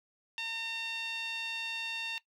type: tone with band-pass filter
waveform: sawtooth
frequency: 910 Hz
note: A#5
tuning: 42 cents flat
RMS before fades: -37 dBFS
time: 0.38-2.18 s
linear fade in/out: 0 ms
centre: 3100 Hz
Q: 5.6
effects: noise-tail reverb RT60 0.1 s tail -18 dB re dry